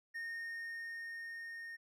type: tone with level ramp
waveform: triangle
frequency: 1841 Hz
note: A#6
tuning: 22 cents flat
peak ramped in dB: -38 to -43 dBFS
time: 0.14-1.77 s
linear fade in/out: 20 ms
effects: none